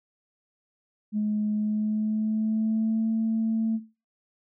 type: tone with pitch glide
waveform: sine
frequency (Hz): 211.3 to 223.2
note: G#3 to A3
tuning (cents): +30 to +25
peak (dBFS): -22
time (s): 1.12-3.8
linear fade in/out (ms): 50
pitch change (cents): +95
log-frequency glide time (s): 1.53-3.08
effects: noise-tail reverb RT60 0.3 s tail -17 dB re dry + tanh soft clip ceiling -18 dBFS